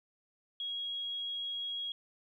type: tone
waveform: sine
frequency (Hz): 3302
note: G#7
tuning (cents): -11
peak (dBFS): -35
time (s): 0.6-1.92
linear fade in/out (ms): 2
effects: 12-bit